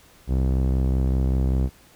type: tone with low-pass filter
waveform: sawtooth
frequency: 65.2 Hz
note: C2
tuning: 5 cents flat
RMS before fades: -21 dBFS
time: 0.27-1.7 s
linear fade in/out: 50 ms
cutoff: 430 Hz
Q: 0.54
effects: pink hiss -53 dBFS RMS until 1.95 s